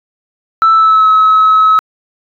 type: tone with pitch glide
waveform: sine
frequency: 1322 to 1286.6 Hz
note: E6 to E6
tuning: +5 to -42 cents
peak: -3 dBFS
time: 0.62-1.79 s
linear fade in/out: 0 ms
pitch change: -47 cents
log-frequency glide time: 0.73-1.08 s
effects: tanh soft clip ceiling -2 dBFS